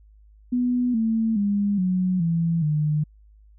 sine tone with pitch steps, 246.9 / 223.8 / 202.9 / 183.9 / 166.7 / 151.11 Hz, B3 / A3 / G#3 / F#3 / E3 / D3, 0 / +30 / -40 / -10 / +20 / +50 cents, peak -19 dBFS, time 0.52-3.04 s, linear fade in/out 10 ms, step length 420 ms, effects added 52 Hz sine -49 dBFS peak until 3.58 s

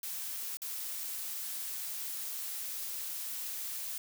blue noise with dropouts, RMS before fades -39 dBFS, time 0.03-3.98 s, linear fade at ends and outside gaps 2 ms, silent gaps 0.571-0.618 s, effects none

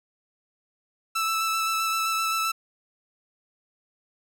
sawtooth tone with vibrato, 1318.5 Hz, E6, in tune, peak -20 dBFS, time 1.15-2.52 s, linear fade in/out 10 ms, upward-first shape square, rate 7.7 Hz, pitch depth 10 cents each way, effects none

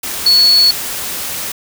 sine tone in noise, 4400 Hz, C#8, 14 cents flat, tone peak -6 dBFS, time 0.26-0.71 s, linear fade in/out 5 ms, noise white, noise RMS -22 dBFS, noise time 0.03-1.52 s, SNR +13 dB, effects none

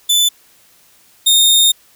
sawtooth tone pair in turn, 3506 / 3669 Hz, A7 / A#7, -7 / -28 cents, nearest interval minor second, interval 79 cents, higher second, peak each -7 / -5 dBFS, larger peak second, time 0.09-0.29 / 1.26-1.72 s, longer second, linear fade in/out 10 ms, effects white hiss -50 dBFS RMS until 1.95 s

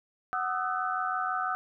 sine tone cluster, 743 / 1229 / 1315 / 1505 Hz, F#5 / D#6 / E6 / F#6, +7 / -22 / -5 / +29 cents, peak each -33 / -33 / -33 / -35 dBFS, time 0.33-1.55 s, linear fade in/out 0 ms, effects none

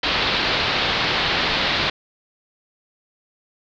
white low-pass noise, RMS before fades -21 dBFS, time 0.03-1.9 s, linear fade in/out 5 ms, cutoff 4400 Hz, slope 48 dB/octave, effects none

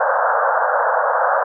pink band-pass noise, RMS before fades -17 dBFS, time 0-1.44 s, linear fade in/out 10 ms, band 500 to 1600 Hz, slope 96 dB/octave, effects none

